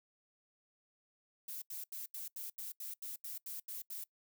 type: noise bursts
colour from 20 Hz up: violet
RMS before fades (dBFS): -44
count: 12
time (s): 1.48-4.04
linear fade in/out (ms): 5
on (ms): 140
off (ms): 80
effects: noise-tail reverb RT60 0.1 s tail -22 dB re dry